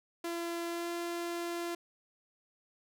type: tone with pitch glide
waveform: sawtooth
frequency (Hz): 339.9 to 343.1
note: F4 to F4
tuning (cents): -47 to -31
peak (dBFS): -31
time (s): 0.24-1.75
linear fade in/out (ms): 5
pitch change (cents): +16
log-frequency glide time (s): 0.67-0.9
effects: none